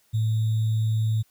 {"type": "tone with sample-and-hold", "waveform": "sine", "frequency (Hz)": 110, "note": "A2", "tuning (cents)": 0, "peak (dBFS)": -20, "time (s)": [0.13, 1.23], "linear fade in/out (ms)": 20, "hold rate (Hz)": 3675, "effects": ["white hiss -64 dBFS RMS until 1.3 s"]}